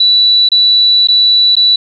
sine tone with dropouts, 3951 Hz, B7, in tune, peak -5 dBFS, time 0-1.76 s, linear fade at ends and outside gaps 5 ms, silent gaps 0.489-0.517 / 1.073-1.085 / 1.554-1.566 s, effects none

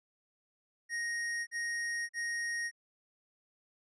square tone bursts, 1870 Hz, A#6, 5 cents sharp, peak -34 dBFS, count 3, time 0.89-2.714 s, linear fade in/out 50 ms, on 580 ms, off 42 ms, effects resampled to 22050 Hz

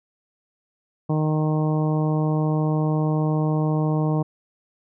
harmonic tone, 154.4 Hz, D#3, 13 cents flat, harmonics 1 / 2 / 3 / 4 / 5 / 6 / 7, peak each -20 / -26 / -30 / -32 / -34 / -36 / -37 dBFS, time 1.09-4.23 s, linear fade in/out 10 ms, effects none

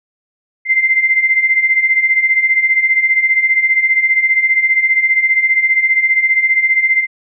sine beating tone pair, 2072 / 2087 Hz, C7 / C7, -17 / -5 cents, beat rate 15 Hz, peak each -16 / -11 dBFS, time 0.65-7.07 s, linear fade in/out 50 ms, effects none

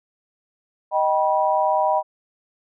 sine chord, Eb augmented, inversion none, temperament just, 622.3 / 777.8 / 972.3 Hz, Eb5 / G5 / B5, 0 / -14 / -27 cents, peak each -21 dBFS, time 0.91-2.03 s, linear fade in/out 50 ms, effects none

